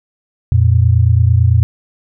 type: tone pair together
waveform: sine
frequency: 87.52 / 116.5 Hz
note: F2 / A#2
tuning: +4 / -1 cents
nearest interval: perfect fourth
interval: 495 cents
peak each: -10 dBFS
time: 0.52-1.63 s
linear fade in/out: 0 ms
effects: none